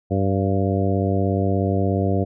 harmonic tone with a mistuned harmonic, 96.8 Hz, G2, 21 cents flat, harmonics 1 / 2 / 3 / 4 / 5 / 6 / 7, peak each -21 / -24 / -26 / -27 / -28 / -29 / -29 dBFS, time 0.1-2.25 s, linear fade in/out 20 ms, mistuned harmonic 7, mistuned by +30 cents, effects none

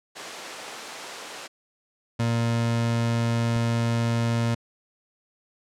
pink high-pass noise, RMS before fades -38 dBFS, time 0.15-1.48 s, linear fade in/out 20 ms, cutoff 460 Hz, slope 12 dB/octave
30% pulse tone, 116.54 Hz, A#2, in tune, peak -19 dBFS, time 2.19-4.55 s, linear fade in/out 10 ms
click, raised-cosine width 5 ms, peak -25 dBFS, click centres 3.565 s
effects low-pass 8000 Hz 12 dB/octave

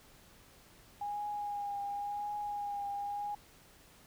sine tone with vibrato, 818 Hz, G#5, 26 cents flat, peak -35 dBFS, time 1.01-3.35 s, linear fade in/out 5 ms, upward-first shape triangle, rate 0.93 Hz, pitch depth 27 cents each way, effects pink hiss -60 dBFS RMS until 4.06 s

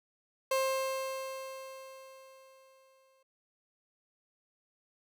30% pulse tone with exponential decay, 530 Hz, C5, 22 cents sharp, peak -24 dBFS, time 0.51-3.23 s, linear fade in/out 5 ms, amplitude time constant 590 ms, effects none

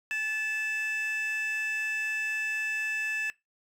triangle tone pair together, 1736 / 2632 Hz, A6 / E7, -24 / -3 cents, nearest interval perfect fifth, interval 721 cents, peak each -28 dBFS, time 0.11-3.3 s, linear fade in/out 0 ms, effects noise-tail reverb RT60 0.2 s tail -22 dB re dry + tanh soft clip ceiling -24 dBFS

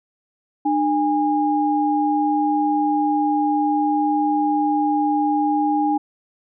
sine tone pair together, 300.1 / 818 Hz, D4 / G#5, +38 / -26 cents, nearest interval octave + perfect fourth, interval 1736 cents, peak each -19 dBFS, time 0.65-5.98 s, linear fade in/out 10 ms, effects none

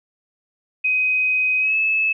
sine tone with pitch glide, 2515 to 2602 Hz, D#7 to E7, +18 to -23 cents, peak -16 dBFS, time 0.84-2.13 s, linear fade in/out 10 ms, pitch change +59 cents, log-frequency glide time 1.59-1.76 s, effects none

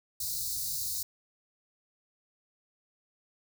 white band-stop noise, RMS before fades -34 dBFS, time 0.2-1.03 s, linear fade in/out 5 ms, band 150 to 3900 Hz, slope 96 dB/octave, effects none

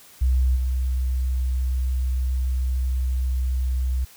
sine tone with level steps, 63.8 Hz, C2, 43 cents flat, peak -16 / -20 dBFS, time 0.21-4.05 s, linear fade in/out 10 ms, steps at 0.55 s, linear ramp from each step 20 ms, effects white hiss -49 dBFS RMS until 4.16 s

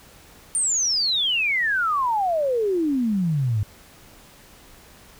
sine exponential sweep, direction down, 9150 to 99.4 Hz, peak -19 dBFS, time 0.55-3.63 s, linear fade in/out 0 ms, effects pink hiss -49 dBFS RMS until 5.19 s

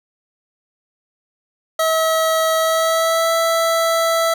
25% pulse tone with pitch glide, 644 to 660.2 Hz, E5 to E5, -41 to +2 cents, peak -11 dBFS, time 1.79-4.34 s, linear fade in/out 5 ms, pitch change +43 cents, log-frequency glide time 2.58-3.33 s, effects none

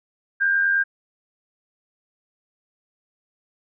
sine tone pair together, 1509 / 1598.7 Hz, F#6 / G6, +34 / +34 cents, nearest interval minor second, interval 100 cents, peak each -28 / -17 dBFS, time 0.4-0.84 s, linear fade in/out 20 ms, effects none

